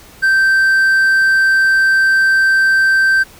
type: tone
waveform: triangle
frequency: 1560 Hz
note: G6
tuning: 9 cents flat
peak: -7 dBFS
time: 0.22-3.24 s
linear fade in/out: 20 ms
effects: pink hiss -41 dBFS RMS until 3.39 s